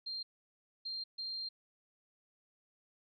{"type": "tone bursts at uneven times", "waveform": "sine", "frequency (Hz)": 4186, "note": "C8", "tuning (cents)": 0, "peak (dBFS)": -38, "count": 3, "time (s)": [[0.06, 0.23], [0.85, 1.04], [1.18, 1.49]], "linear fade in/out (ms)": 10, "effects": []}